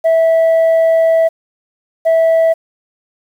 sine tone pair in turn, 654 / 654 Hz, E5 / E5, -14 / -14 cents, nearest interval unison, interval 0 cents, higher neither, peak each -5 dBFS, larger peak neither, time 0.04-1.29 / 2.05-2.54 s, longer first, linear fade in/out 20 ms, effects tanh soft clip ceiling -7 dBFS + 7-bit

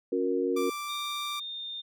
sine chord, F# major, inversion second, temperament equal with one note detuned, 277.2 / 363.2 / 466.2 Hz, C#4 / F#4 / A#4, 0 / -32 / 0 cents, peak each -31 / -29 / -29 dBFS, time 0.12-0.7 s, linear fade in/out 5 ms
sawtooth tone, 1174.7 Hz, D6, in tune, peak -30 dBFS, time 0.56-1.4 s, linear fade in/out 10 ms
sine tone with pitch glide, 3658 to 3629 Hz, A#7 to A#7, -33 to -47 cents, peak -35 dBFS, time 0.88-1.82 s, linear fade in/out 20 ms, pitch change -14 cents, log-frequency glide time 1.25-1.67 s
effects none

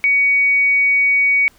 sine tone, 2250 Hz, C#7, 25 cents sharp, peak -11 dBFS, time 0.04-1.48 s, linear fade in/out 0 ms, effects pink hiss -52 dBFS RMS until 1.58 s

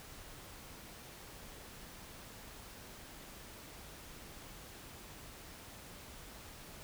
silence, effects pink hiss -52 dBFS RMS until 6.83 s

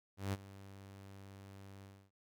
sawtooth tone with ADSR envelope, 98 Hz, G2, in tune, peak -30 dBFS, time 0.17-2.11 s, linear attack 160 ms, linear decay 32 ms, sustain -18 dB, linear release 280 ms, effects none

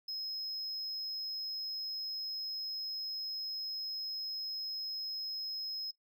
triangle tone, 5130 Hz, E8, 48 cents flat, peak -36 dBFS, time 0.08-5.91 s, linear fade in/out 5 ms, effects noise-tail reverb RT60 0.1 s tail -17 dB re dry

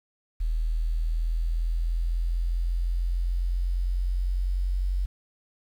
sine linear sweep, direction up, 39.9 to 46.25 Hz, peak -23 dBFS, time 0.4-5.06 s, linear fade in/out 10 ms, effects 9-bit

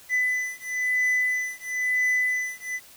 triangle beating tone pair, 2001 / 2002 Hz, B6 / B6, +22 / +23 cents, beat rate 1 Hz, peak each -24 dBFS, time 0.09-2.8 s, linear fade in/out 50 ms, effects white hiss -50 dBFS RMS until 2.96 s

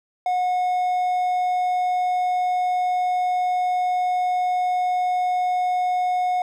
triangle tone, 727 Hz, F#5, 31 cents flat, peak -17 dBFS, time 0.26-6.42 s, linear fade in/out 2 ms, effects none

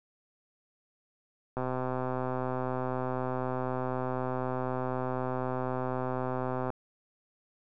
click train, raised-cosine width 1 ms, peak -19 dBFS, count 658, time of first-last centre 1.57-6.703 s, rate 128 Hz, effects none

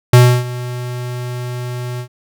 square tone with ADSR envelope, 123.47 Hz, B2, in tune, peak -3 dBFS, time 0.13-2.08 s, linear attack 4 ms, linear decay 300 ms, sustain -19 dB, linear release 84 ms, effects none

